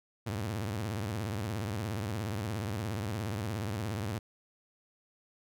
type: tone with vibrato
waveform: sawtooth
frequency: 104.8 Hz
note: G#2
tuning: 16 cents sharp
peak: -29 dBFS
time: 0.26-4.19 s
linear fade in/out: 10 ms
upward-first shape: sine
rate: 17 Hz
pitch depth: 220 cents each way
effects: none